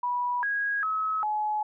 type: tone with pitch steps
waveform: sine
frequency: 978 / 1647 / 1285 / 849 Hz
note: B5 / G#6 / E6 / G#5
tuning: -17 / -15 / -45 / +38 cents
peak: -25 dBFS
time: 0.03-1.63 s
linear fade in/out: 5 ms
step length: 400 ms
effects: none